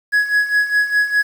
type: tone with tremolo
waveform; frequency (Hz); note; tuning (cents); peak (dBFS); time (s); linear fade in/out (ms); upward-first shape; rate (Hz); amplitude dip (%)
triangle; 1676; G#6; +15; -9; 0.12-1.23; 20; sine; 4.9; 75
effects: 7-bit